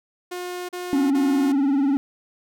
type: tone bursts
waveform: sawtooth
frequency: 358.4 Hz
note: F4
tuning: 45 cents sharp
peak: -25 dBFS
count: 3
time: 0.31-1.524 s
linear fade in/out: 10 ms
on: 380 ms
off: 37 ms
type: tone with vibrato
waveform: triangle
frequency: 277.2 Hz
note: C#4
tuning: in tune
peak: -15 dBFS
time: 0.93-1.97 s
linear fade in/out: 0 ms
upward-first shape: sine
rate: 20 Hz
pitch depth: 93 cents each way
effects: none